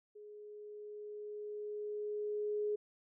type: tone with level ramp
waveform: sine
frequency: 418.7 Hz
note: G#4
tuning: 14 cents sharp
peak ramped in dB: -50 to -32 dBFS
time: 0.15-2.76 s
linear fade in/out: 10 ms
effects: none

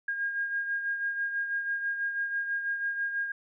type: beating tone pair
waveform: sine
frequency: 1621 / 1627.1 Hz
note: G#6 / G#6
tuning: -42 / -36 cents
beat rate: 6.1 Hz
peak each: -29 / -38 dBFS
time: 0.08-3.32 s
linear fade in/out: 5 ms
effects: none

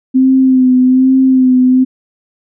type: tone with vibrato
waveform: sine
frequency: 258.5 Hz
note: C4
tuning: 21 cents flat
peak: -5 dBFS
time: 0.14-1.85 s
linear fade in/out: 20 ms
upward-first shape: sine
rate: 1.2 Hz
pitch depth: 33 cents each way
effects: none

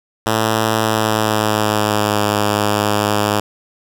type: tone with pitch glide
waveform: 5% pulse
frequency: 110.2 to 104.14 Hz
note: A2 to G#2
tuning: +3 to +5 cents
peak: -3 dBFS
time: 0.26-3.4 s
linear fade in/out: 5 ms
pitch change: -98 cents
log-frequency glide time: 0.8-2.2 s
effects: none

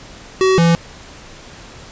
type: tone pair in turn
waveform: square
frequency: 377.6 / 168.2 Hz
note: F#4 / E3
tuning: +35 / +35 cents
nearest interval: octave + major second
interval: 1400 cents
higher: first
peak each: -11 / -10 dBFS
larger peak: second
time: 0.41-0.58 / 0.58-0.75 s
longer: neither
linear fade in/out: 0 ms
effects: pink hiss -38 dBFS RMS until 1.91 s + resampled to 16000 Hz

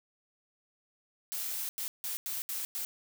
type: noise bursts at uneven times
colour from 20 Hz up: blue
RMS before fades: -36 dBFS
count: 6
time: 1.32-1.69 / 1.78-1.88 / 2.04-2.17 / 2.26-2.42 / 2.49-2.65 / 2.75-2.85 s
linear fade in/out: 0 ms
effects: none

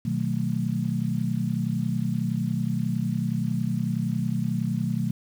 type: chord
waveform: sine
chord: B dominant seventh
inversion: none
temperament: just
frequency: 123.47 / 154.34 / 185.21 / 222.2 Hz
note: B2 / D#3 / F#3 / A3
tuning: 0 / -14 / +2 / +17 cents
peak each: -29 dBFS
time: 0.05-5.11 s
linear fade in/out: 5 ms
effects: 8-bit

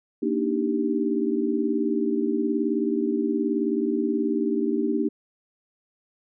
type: chord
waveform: sine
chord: Eb major seventh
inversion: second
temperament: equal with one note detuned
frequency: 233.1 / 292.3 / 311.1 / 392 Hz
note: Bb3 / D4 / Eb4 / G4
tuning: 0 / -8 / 0 / 0 cents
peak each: -27 dBFS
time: 0.22-5.09 s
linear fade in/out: 10 ms
effects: none

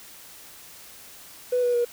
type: tone with pitch steps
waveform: triangle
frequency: 495.8 / 487.3 / 478.9 Hz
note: B4 / B4 / A#4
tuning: +7 / -23 / +47 cents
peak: -16 dBFS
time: 1.52-1.85 s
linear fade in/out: 10 ms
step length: 110 ms
effects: tanh soft clip ceiling -17 dBFS + white hiss -46 dBFS RMS until 1.92 s

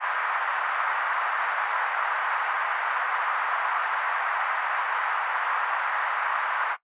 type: band-pass noise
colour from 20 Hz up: white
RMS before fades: -27 dBFS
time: 0-6.77 s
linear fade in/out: 50 ms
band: 870 to 1600 Hz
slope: 24 dB/octave
effects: noise-tail reverb RT60 0.1 s tail -17 dB re dry + resampled to 8000 Hz

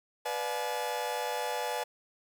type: chord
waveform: 40% pulse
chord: B diminished seventh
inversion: none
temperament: just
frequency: 493.9 / 592.7 / 711.2 / 853.4 Hz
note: B4 / D5 / F5 / Ab5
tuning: 0 / +16 / +31 / +47 cents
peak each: -36 / -38 / -39 / -34 dBFS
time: 0.25-1.84 s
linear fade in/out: 10 ms
effects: none

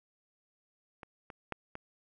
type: clicks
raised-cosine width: 0.5 ms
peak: -30 / -30 / -20 / -26 dBFS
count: 4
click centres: 1.032 / 1.302 / 1.523 / 1.754 s
effects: none

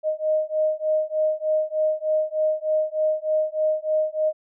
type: beating tone pair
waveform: sine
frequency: 619 / 622.3 Hz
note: D#5 / D#5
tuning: -9 / 0 cents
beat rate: 3.3 Hz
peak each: -23 / -23 dBFS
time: 0.03-4.33 s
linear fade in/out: 50 ms
effects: none

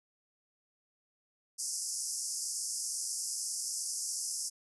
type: band-pass noise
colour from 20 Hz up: pink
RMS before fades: -37 dBFS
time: 1.58-4.5 s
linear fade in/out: 20 ms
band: 5000 to 11000 Hz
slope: 96 dB/octave
effects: none

